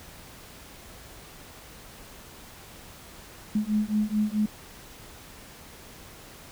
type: beating tone pair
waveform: sine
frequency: 209.8 / 214.4 Hz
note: G#3 / A3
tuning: +18 / -45 cents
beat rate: 4.6 Hz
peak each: -26 dBFS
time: 3.55-4.46 s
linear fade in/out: 5 ms
effects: pink hiss -47 dBFS RMS until 6.51 s